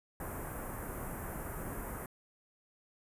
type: band-stop noise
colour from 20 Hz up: pink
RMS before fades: -41 dBFS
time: 0.2-2.06 s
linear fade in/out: 2 ms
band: 1700 to 10000 Hz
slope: 24 dB/octave
effects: resampled to 32000 Hz